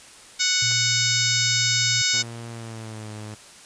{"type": "harmonic tone", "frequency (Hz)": 740, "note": "F#5", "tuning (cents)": 0, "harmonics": [2, 3, 4, 5, 6, 7, 8, 9, 10], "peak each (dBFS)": [-30, -27, -31, -26, -29, -25, -29, -29, -30], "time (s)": [0.39, 2.23], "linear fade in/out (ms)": 20}
{"type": "tone", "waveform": "sine", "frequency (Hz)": 117.8, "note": "A#2", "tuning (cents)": 19, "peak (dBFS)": -29, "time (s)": [0.62, 2.02], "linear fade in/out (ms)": 5}
{"type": "clicks", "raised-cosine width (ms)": 0.5, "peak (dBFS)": -27, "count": 2, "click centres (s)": [0.712, 0.72]}
{"type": "tone with pitch glide", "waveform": "sawtooth", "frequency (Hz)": [116.54, 106.87], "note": ["A#2", "A2"], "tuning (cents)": [0, -50], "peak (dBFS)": -30, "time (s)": [2.13, 3.35], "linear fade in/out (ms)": 10, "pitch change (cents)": -150, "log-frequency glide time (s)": [2.5, 3.11]}
{"effects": ["white hiss -46 dBFS RMS until 3.65 s", "resampled to 22050 Hz"]}